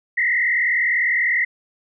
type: tone with frequency modulation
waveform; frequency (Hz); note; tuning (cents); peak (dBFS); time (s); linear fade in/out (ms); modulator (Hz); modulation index
sine; 1975.5; B6; 0; -16; 0.17-1.45; 10; 40.2; 2.9
effects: none